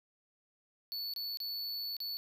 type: tone with dropouts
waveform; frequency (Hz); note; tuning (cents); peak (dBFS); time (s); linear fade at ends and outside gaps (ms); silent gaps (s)
square; 4446; C#8; +4; -37; 0.92-2.17; 0; 1.137-1.162 / 1.372-1.402 / 1.967-2.003
effects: 11-bit